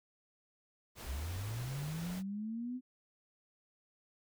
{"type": "noise", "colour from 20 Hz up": "pink", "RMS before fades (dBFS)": -48, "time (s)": [0.95, 2.23], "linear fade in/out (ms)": 50}
{"type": "linear sweep", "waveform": "sine", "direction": "up", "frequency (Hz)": [58.2, 257.6], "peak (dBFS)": -37, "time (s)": [1.05, 2.81], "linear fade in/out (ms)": 50}
{"effects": []}